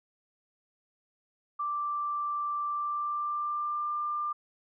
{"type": "tone with pitch glide", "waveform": "sine", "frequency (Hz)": [1174.7, 1193.2], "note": ["D6", "D6"], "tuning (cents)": [0, 27], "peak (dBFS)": -29, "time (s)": [1.59, 4.33], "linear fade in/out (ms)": 10, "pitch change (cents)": 27, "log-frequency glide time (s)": [2.67, 3.94], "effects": []}